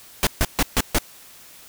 pink noise bursts, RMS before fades -18 dBFS, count 5, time 0.23-0.985 s, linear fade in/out 0 ms, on 39 ms, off 140 ms, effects white hiss -46 dBFS RMS until 1.68 s

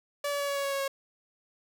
sawtooth tone with pitch steps, 575 / 571 / 567.1 / 563.2 / 559.3 / 555.4 / 551.6 / 547.8 Hz, D5 / D5 / C#5 / C#5 / C#5 / C#5 / C#5 / C#5, -37 / -49 / +39 / +27 / +15 / +3 / -9 / -21 cents, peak -25 dBFS, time 0.24-0.88 s, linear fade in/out 5 ms, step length 80 ms, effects none

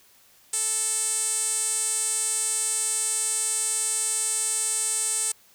sawtooth tone with band-pass filter, 440 Hz, A4, in tune, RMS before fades -26 dBFS, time 0.53-5.32 s, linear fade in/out 5 ms, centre 8400 Hz, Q 7.6, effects white hiss -57 dBFS RMS until 5.54 s

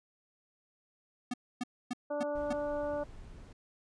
square tone bursts, 246.8 Hz, B3, 1 cent flat, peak -33 dBFS, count 5, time 1.31-2.53 s, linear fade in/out 5 ms, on 28 ms, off 270 ms
harmonic tone, 292.5 Hz, D4, 7 cents flat, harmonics 1 / 2 / 3 / 4 / 5, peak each -41 / -33 / -43 / -48 / -49 dBFS, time 2.1-3.04 s, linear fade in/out 10 ms
brown noise, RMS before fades -49 dBFS, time 2.35-3.53 s, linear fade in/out 5 ms
effects resampled to 22050 Hz

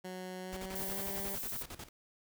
15% pulse tone with pitch glide, 184.4 to 196.5 Hz, F#3 to G3, -6 to +4 cents, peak -35 dBFS, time 0.04-1.36 s, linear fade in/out 10 ms, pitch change +110 cents, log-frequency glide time 0.41-1.09 s
pink noise with tremolo, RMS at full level -45 dBFS, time 0.52-1.89 s, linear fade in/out 10 ms, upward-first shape square, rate 11 Hz, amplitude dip 80%
violet noise, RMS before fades -40 dBFS, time 0.75-1.63 s, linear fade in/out 5 ms
effects none

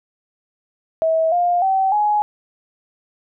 sine tone with pitch steps, 646 / 704.5 / 768.2 / 837.8 Hz, E5 / F5 / G5 / G#5, -35 / +15 / -35 / +15 cents, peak -14 dBFS, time 1.02-2.22 s, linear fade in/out 0 ms, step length 300 ms, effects none

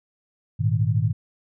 sine chord, Ab suspended second, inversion none, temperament just, 103.83 / 116.8 / 155.74 Hz, Ab2 / Bb2 / Eb3, 0 / +4 / +2 cents, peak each -22 / -22 / -25 dBFS, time 0.59-1.13 s, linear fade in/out 20 ms, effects none

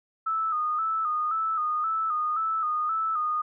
sine tone with vibrato, 1271 Hz, D#6, 36 cents sharp, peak -24 dBFS, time 0.26-3.42 s, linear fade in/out 10 ms, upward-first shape square, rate 1.9 Hz, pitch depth 56 cents each way, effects none

